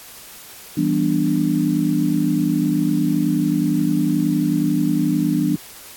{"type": "chord", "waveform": "sine", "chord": "E minor seventh", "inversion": "none", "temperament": "equal with one note detuned", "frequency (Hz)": [164.81, 196, 246.9, 294.9], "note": ["E3", "G3", "B3", "D4"], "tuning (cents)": [0, 0, 0, 7], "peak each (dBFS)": [-22, -23, -22, -19], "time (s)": [0.77, 5.56], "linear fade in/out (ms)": 5, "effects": ["white hiss -40 dBFS RMS until 5.96 s", "AAC 64 kbps"]}